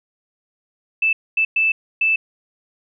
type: tone bursts at uneven times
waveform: sine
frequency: 2637 Hz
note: E7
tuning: in tune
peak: -14 dBFS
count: 4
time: 1.02-1.13 / 1.37-1.45 / 1.56-1.72 / 2.01-2.16 s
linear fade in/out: 5 ms
effects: none